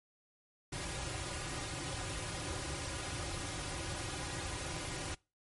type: noise with comb filter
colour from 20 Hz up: pink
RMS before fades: -40 dBFS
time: 0.72-5.15 s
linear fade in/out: 10 ms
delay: 4.5 ms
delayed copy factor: -0.9
effects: noise-tail reverb RT60 0.3 s tail -25 dB re dry + MP3 48 kbps